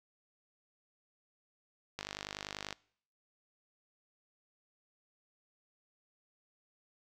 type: click train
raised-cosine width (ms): 0.2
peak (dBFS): -21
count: 38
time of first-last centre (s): 1.99-2.727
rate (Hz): 50.2
effects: noise-tail reverb RT60 0.6 s tail -24 dB re dry